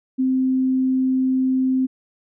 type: tone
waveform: sine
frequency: 260.2 Hz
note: C4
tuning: 9 cents flat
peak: -16 dBFS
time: 0.18-1.87 s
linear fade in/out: 20 ms
effects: none